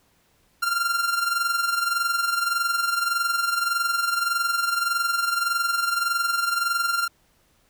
45% pulse tone with amplitude modulation, 1386 Hz, F6, 14 cents flat, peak -19 dBFS, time 0.62-7.08 s, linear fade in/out 10 ms, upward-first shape sine, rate 21.7 Hz, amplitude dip 60%, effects pink hiss -63 dBFS RMS until 7.69 s

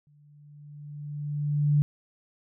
sine tone with exponential growth, 146.83 Hz, D3, in tune, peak -17 dBFS, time 0.07-1.82 s, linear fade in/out 0 ms, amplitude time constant 380 ms, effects none

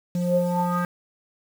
square tone with low-pass filter sweep, 176.3 Hz, F3, 17 cents sharp, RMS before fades -23 dBFS, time 0.15-0.85 s, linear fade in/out 2 ms, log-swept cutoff 350 to 1500 Hz, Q 7, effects 7-bit

